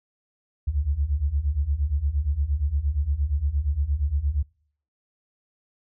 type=beating tone pair; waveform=sine; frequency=67 / 75.6 Hz; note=C2 / D#2; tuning=+42 / -49 cents; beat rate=8.6 Hz; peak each=-26 / -23 dBFS; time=0.67-4.43 s; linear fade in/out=10 ms; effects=noise-tail reverb RT60 0.6 s tail -26 dB re dry